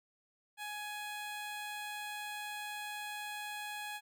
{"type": "tone", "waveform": "15% pulse", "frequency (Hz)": 836, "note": "G#5", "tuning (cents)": 11, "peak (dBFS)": -34, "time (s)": [0.57, 4.01], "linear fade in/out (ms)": 50, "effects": []}